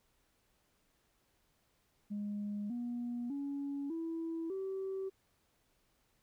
sine tone with pitch steps, 205.9 / 240.7 / 281.3 / 328.7 / 384.2 Hz, G#3 / B3 / C#4 / E4 / G4, -15 / -44 / +26 / -5 / -35 cents, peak -35 dBFS, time 2.1-5.1 s, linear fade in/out 20 ms, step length 600 ms, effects tanh soft clip ceiling -33 dBFS + pink hiss -75 dBFS RMS until 6.22 s

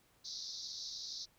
pink band-pass noise, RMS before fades -45 dBFS, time 0.24-1.26 s, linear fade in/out 20 ms, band 3800 to 6000 Hz, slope 96 dB/octave, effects pink hiss -70 dBFS RMS until 1.38 s

